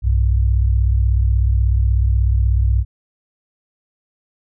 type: tone pair together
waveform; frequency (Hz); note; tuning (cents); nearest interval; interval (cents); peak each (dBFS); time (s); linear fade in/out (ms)
sine; 61.74 / 98.17; B1 / G2; 0 / +3; minor sixth; 803; -13 / -18; 0.02-2.85; 50
effects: none